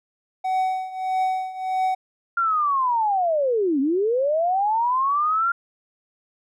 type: tone with tremolo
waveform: triangle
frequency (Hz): 751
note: F#5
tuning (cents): +26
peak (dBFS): -16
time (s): 0.44-1.95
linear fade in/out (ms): 10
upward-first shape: triangle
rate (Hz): 1.6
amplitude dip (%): 85
type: linear two-way sweep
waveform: sine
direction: down then up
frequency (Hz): 1400 to 260 to 1400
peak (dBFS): -18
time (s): 2.37-5.52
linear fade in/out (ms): 5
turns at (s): 3.8
effects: none